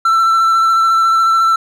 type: tone with vibrato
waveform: triangle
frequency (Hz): 1338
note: E6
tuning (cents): +25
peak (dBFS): -7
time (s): 0.05-1.56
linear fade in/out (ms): 5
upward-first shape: sine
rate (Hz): 14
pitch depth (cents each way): 15
effects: none